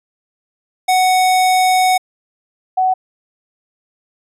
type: tone pair in turn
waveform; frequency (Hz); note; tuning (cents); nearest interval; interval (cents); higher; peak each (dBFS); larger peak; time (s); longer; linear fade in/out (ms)
square / sine; 742 / 748; F#5 / F#5; +5 / +19; unison; 14; second; -11; neither; 0.88-1.98 / 2.77-2.94; first; 10
effects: resampled to 32000 Hz